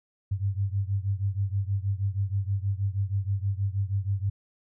sine beating tone pair, 96.5 / 102.8 Hz, G2 / G#2, -27 / -17 cents, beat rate 6.3 Hz, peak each -27 / -29 dBFS, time 0.31-4.3 s, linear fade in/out 10 ms, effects none

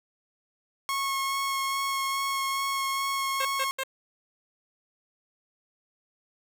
sawtooth tone with vibrato, 1092 Hz, C#6, 26 cents flat, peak -23 dBFS, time 0.89-3.71 s, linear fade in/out 0 ms, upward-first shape sine, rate 2.4 Hz, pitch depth 10 cents each way
10% pulse tone bursts, 532 Hz, C5, 29 cents sharp, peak -20 dBFS, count 3, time 3.4-3.836 s, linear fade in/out 5 ms, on 52 ms, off 140 ms
effects none

